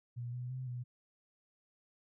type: tone with pitch steps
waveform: sine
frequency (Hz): 120.5 / 123.9 / 129 / 123.1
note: B2 / B2 / C3 / B2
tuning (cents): -42 / +6 / -24 / -5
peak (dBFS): -38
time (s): 0.16-0.84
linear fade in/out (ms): 20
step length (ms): 170
effects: none